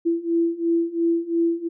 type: beating tone pair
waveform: sine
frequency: 334 / 336.9 Hz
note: E4 / E4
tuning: +23 / +38 cents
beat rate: 2.9 Hz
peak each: -23 / -21 dBFS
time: 0.05-1.69 s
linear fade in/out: 20 ms
effects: none